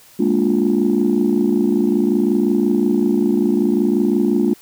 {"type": "chord", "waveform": "sine", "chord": "Bb dominant seventh", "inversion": "third", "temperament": "equal with one note detuned", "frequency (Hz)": [207.7, 233.1, 293.7, 354.3], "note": ["Ab3", "Bb3", "D4", "F4"], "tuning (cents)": [0, 0, 0, 25], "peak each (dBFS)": -18, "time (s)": [0.19, 4.54], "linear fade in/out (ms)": 10, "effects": ["tanh soft clip ceiling -6 dBFS", "white hiss -47 dBFS RMS until 4.61 s"]}